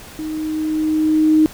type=tone with level ramp; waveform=sine; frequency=311.1 Hz; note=D#4; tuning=in tune; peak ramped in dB=-23 to -8 dBFS; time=0.19-1.46 s; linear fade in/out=0 ms; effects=pink hiss -38 dBFS RMS until 1.53 s